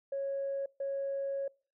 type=tone bursts at uneven times; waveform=sine; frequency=551 Hz; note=C#5; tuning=11 cents flat; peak=-31 dBFS; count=2; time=0.12-0.66 / 0.8-1.48 s; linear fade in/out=5 ms; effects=noise-tail reverb RT60 0.4 s tail -25 dB re dry + tanh soft clip ceiling -28 dBFS